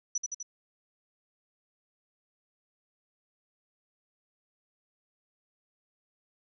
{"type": "tone with echo", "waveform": "sine", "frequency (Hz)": 5920, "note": "F#8", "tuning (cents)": 0, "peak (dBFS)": -27, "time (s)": [0.15, 0.18], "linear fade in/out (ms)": 5, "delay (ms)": 83, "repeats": 3, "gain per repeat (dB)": -3, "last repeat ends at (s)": 0.429, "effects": []}